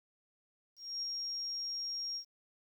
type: tone with ADSR envelope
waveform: sine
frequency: 5580 Hz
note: F8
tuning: 2 cents flat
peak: -34 dBFS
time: 0.76-2.25 s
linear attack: 270 ms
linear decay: 4 ms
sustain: -2 dB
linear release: 87 ms
effects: 11-bit